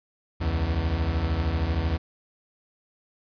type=beating tone pair; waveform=40% pulse; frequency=69 / 82 Hz; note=C#2 / E2; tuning=-7 / -9 cents; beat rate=13 Hz; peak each=-27 / -24 dBFS; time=0.4-1.98 s; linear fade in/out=20 ms; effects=resampled to 11025 Hz + 10-bit